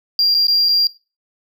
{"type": "tone with dropouts", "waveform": "triangle", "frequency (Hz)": 4769, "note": "D8", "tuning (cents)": 26, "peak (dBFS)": -10, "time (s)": [0.19, 0.87], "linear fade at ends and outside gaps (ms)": 1, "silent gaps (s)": [[0.343, 0.348], [0.469, 0.482], [0.687, 0.691]], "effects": ["noise-tail reverb RT60 0.3 s tail -19 dB re dry", "tanh soft clip ceiling -7 dBFS"]}